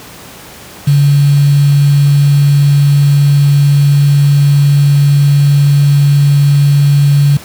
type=tone with quantisation; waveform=sine; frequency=142.7 Hz; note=D3; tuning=49 cents flat; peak=-4 dBFS; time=0.87-7.37 s; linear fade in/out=5 ms; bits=4; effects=pink hiss -32 dBFS RMS until 7.44 s + high-pass 80 Hz 12 dB/octave